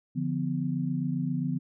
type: tone cluster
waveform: sine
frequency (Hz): 145.6 / 173.1 / 250.3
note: D3 / F3 / B3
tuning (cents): -15 / -15 / +23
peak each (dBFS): -31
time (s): 0.15-1.59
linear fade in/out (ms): 20
effects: none